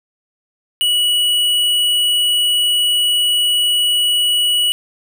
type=tone with tanh clipping; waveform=triangle; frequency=2931 Hz; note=F#7; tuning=17 cents flat; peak=-14 dBFS; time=0.81-4.72 s; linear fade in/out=0 ms; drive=16 dB; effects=none